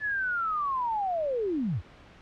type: linear sweep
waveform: sine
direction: down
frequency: 1742 to 65.41 Hz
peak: -26 dBFS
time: 0-1.82 s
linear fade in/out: 50 ms
effects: pink hiss -52 dBFS RMS until 2.21 s + low-pass 3000 Hz 12 dB/octave